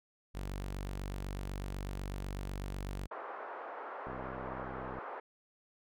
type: tone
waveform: sawtooth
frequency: 48.04 Hz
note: G1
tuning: 34 cents flat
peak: -34 dBFS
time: 0.34-3.07 s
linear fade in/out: 20 ms
type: band-pass noise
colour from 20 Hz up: white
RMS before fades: -44 dBFS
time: 3.11-5.2 s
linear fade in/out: 5 ms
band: 410 to 1300 Hz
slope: 24 dB/octave
type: click train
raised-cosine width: 2 ms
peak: -32 dBFS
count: 60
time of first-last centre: 4.07-4.986 s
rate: 64.4 Hz
effects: none